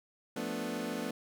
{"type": "chord", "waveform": "25% pulse", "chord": "B half-diminished seventh", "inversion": "second", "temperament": "equal", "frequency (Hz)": [174.61, 220, 246.9, 293.7], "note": ["F3", "A3", "B3", "D4"], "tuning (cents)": [0, 0, 0, 0], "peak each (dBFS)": [-40, -36, -35, -37], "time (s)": [0.36, 1.11], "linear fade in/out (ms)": 5, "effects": []}